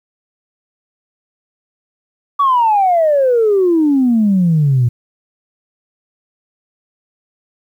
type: exponential sweep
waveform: sine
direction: down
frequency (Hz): 1154 to 116.54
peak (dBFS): -8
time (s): 2.39-4.89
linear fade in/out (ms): 10
effects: tanh soft clip ceiling -5 dBFS + 8-bit